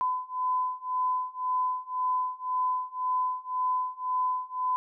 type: beating tone pair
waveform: sine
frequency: 1009 / 1010.9 Hz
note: B5 / B5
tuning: +37 / +40 cents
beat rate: 1.9 Hz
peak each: -30 / -29 dBFS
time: 0.01-4.76 s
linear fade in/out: 0 ms
effects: none